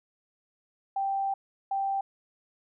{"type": "tone pair in turn", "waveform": "sine", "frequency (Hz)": [784, 784], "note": ["G5", "G5"], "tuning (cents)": [0, 0], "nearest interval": "unison", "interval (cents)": 0, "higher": "neither", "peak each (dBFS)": [-26, -26], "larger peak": "neither", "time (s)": [[0.96, 1.34], [1.71, 2.01]], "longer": "first", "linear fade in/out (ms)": 5, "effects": []}